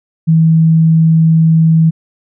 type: tone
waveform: sine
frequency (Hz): 161.7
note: E3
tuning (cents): -33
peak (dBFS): -5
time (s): 0.27-1.91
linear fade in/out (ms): 20
effects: none